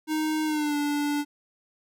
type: tone with pitch glide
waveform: square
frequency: 310.7 to 291.6 Hz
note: D#4 to D4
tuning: -2 to -12 cents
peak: -25 dBFS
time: 0.07-1.25 s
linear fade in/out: 50 ms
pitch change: -110 cents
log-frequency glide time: 0.45-0.76 s
effects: none